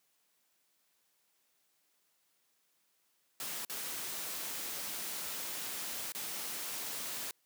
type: noise with dropouts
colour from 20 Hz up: white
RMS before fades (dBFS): -40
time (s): 3.4-7.31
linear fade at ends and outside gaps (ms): 1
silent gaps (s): 3.65-3.697 / 6.121-6.149
effects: white hiss -75 dBFS RMS until 7.45 s + high-pass 150 Hz 12 dB/octave